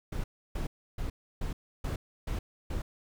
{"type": "noise bursts", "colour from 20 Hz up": "brown", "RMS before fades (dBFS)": -33, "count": 7, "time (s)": [0.12, 2.82], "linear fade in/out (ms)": 5, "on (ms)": 120, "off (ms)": 310, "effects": []}